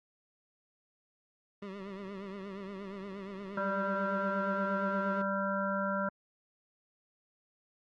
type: tone with vibrato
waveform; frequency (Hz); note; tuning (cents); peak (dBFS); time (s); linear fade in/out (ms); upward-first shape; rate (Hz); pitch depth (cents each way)
25% pulse; 196; G3; 0; -36; 1.62-5.22; 5; triangle; 8.5; 88
type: harmonic tone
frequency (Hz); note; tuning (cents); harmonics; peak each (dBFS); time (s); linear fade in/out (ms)
196; G3; 0; 1 / 3 / 5 / 7 / 8; -35 / -35 / -39 / -35 / -41; 3.57-6.09; 5
effects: low-pass 3000 Hz 12 dB/octave + Opus 48 kbps